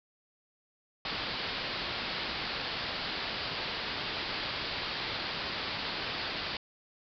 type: low-pass noise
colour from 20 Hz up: white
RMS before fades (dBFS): -36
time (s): 1.05-6.57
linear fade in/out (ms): 2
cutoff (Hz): 4900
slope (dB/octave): 96
effects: none